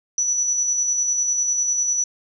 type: tone with tremolo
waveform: sine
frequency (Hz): 5920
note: F#8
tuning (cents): 0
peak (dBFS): -17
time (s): 0.18-2.04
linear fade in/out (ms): 2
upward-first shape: square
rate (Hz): 10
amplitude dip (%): 30
effects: none